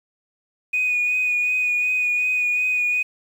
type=tone with vibrato; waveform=sine; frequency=2477 Hz; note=D#7; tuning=8 cents flat; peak=-17 dBFS; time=0.73-3.03 s; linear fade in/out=10 ms; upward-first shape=sine; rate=2.7 Hz; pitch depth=20 cents each way; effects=tanh soft clip ceiling -14 dBFS + 8-bit